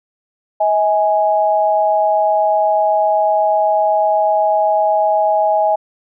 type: tone pair together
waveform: sine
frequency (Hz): 638.6 / 830.6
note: D#5 / G#5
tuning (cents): +45 / 0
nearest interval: perfect fourth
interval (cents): 455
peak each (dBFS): -14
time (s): 0.6-5.76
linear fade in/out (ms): 10
effects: none